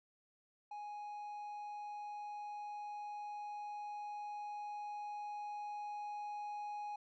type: tone with level ramp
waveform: triangle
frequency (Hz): 831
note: G#5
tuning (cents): +1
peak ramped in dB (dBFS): -42 to -39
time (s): 0.71-6.96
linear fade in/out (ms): 5
effects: resampled to 16000 Hz